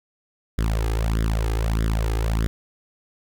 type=tone with flanger; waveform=sawtooth; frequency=55 Hz; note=A1; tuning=in tune; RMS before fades=-22 dBFS; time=0.58-2.47 s; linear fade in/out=0 ms; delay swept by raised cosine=0.57 to 2.47 ms; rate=1.6 Hz; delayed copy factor=+0.9; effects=none